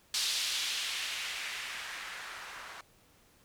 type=noise with low-pass filter sweep; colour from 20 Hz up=violet; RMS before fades=-37 dBFS; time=0.14-2.81 s; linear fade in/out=2 ms; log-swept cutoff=4300 to 1200 Hz; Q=1.4; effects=pink hiss -64 dBFS RMS until 3.44 s